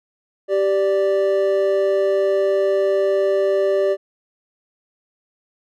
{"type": "tone pair together", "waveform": "triangle", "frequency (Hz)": [390.4, 587.3], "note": ["G4", "D5"], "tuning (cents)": [-7, 0], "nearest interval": "perfect fifth", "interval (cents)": 707, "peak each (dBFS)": -16, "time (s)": [0.48, 3.97], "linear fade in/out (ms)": 50, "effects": []}